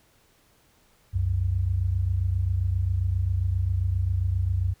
sine tone pair together, 66.4 / 93.9 Hz, C2 / F#2, +26 / +26 cents, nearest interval tritone, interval 600 cents, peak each -27 / -23 dBFS, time 1.13-4.74 s, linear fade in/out 20 ms, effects pink hiss -62 dBFS RMS until 4.8 s

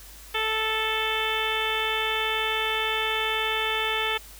harmonic tone, 439 Hz, A4, 4 cents flat, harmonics 1 / 2 / 3 / 4 / 5 / 6 / 7 / 8, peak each -32 / -32 / -32 / -32 / -32 / -32 / -32 / -32 dBFS, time 0.34-4.18 s, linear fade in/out 10 ms, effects added 50 Hz sine -47 dBFS peak until 4.39 s + white hiss -47 dBFS RMS until 4.39 s

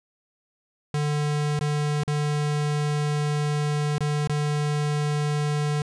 square tone with dropouts, 148.2 Hz, D3, 16 cents sharp, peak -23 dBFS, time 0.94-5.82 s, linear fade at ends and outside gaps 2 ms, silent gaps 1.592-1.61 / 2.035-2.077 / 3.982-4.006 / 4.274-4.295 s, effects resampled to 22050 Hz

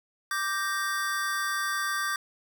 square chord, G minor, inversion second, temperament equal, 1174.7 / 1568 / 1864.7 Hz, D6 / G6 / Bb6, 0 / 0 / 0 cents, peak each -32 / -31 / -36 dBFS, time 0.31-2.16 s, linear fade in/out 2 ms, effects 9-bit

